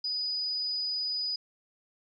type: tone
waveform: sine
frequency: 4961 Hz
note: D#8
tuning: 6 cents flat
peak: -29 dBFS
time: 0.04-1.36 s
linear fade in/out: 5 ms
effects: none

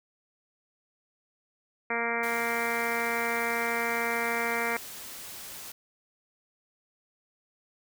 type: harmonic tone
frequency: 233.1 Hz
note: A#3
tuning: in tune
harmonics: 1 / 2 / 3 / 4 / 5 / 6 / 7 / 8 / 9 / 10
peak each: -39 / -34 / -36 / -36 / -39 / -36 / -38 / -36 / -34 / -36 dBFS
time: 1.9-4.77 s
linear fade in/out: 5 ms
type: noise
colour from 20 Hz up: white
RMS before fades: -42 dBFS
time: 2.23-5.72 s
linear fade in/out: 5 ms
effects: none

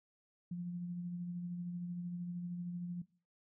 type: tone with tremolo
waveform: sine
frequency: 175.5 Hz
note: F3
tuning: 9 cents sharp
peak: -37 dBFS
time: 0.51-3.02 s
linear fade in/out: 5 ms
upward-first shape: sine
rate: 13 Hz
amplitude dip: 30%
effects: noise-tail reverb RT60 0.4 s tail -20 dB re dry

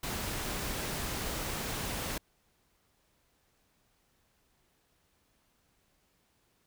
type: noise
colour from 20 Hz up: pink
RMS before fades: -36 dBFS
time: 0.03-2.18 s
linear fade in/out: 5 ms
effects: pink hiss -72 dBFS RMS until 6.66 s

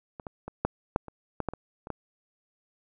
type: clicks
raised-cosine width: 1 ms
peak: -25 / -23 / -23 / -10 / -9 / -27 / -15 / -14 / -24 / -26 / -18 dBFS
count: 11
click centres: 0.198 / 0.268 / 0.48 / 0.65 / 0.961 / 1.083 / 1.403 / 1.487 / 1.536 / 1.871 / 1.903 s
effects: none

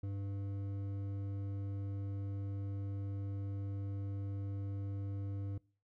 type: tone with hard clipping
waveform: sine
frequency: 99.2 Hz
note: G2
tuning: 21 cents sharp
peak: -39 dBFS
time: 0.03-5.58 s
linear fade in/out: 5 ms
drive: 9 dB
effects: noise-tail reverb RT60 0.4 s tail -23 dB re dry

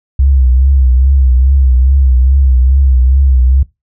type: tone with vibrato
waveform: sine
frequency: 65.41 Hz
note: C2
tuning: in tune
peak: -5 dBFS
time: 0.19-3.63 s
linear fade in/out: 5 ms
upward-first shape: triangle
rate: 2.4 Hz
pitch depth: 100 cents each way
effects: noise-tail reverb RT60 0.2 s tail -20 dB re dry

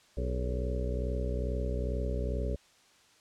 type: harmonic tone with a mistuned harmonic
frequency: 62.3 Hz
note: B1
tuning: 16 cents sharp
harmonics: 1 / 2 / 3 / 4 / 5 / 6 / 7 / 8 / 9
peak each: -31 / -39 / -42 / -43 / -47 / -43 / -41 / -45 / -41 dBFS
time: 0.17-2.56 s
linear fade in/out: 5 ms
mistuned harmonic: 6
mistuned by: +100 cents
effects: white hiss -62 dBFS RMS until 3.2 s + low-pass 7000 Hz 12 dB/octave

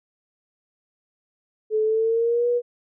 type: tone with pitch glide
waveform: sine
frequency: 433 to 483.2 Hz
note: A4 to B4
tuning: -28 to -38 cents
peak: -18 dBFS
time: 1.7-2.62 s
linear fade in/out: 50 ms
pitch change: +190 cents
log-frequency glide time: 1.83-2.48 s
effects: none

